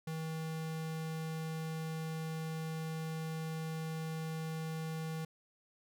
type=tone; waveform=square; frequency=159.9 Hz; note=D#3; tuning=48 cents sharp; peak=-38 dBFS; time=0.07-5.25 s; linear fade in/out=5 ms; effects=none